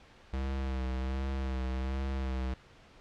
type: tone with vibrato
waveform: square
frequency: 65.7 Hz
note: C2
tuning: 8 cents sharp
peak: -32 dBFS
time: 0.33-2.54 s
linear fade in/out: 5 ms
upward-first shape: sine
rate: 1.3 Hz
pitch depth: 37 cents each way
effects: pink hiss -57 dBFS RMS until 3 s + low-pass 4000 Hz 12 dB/octave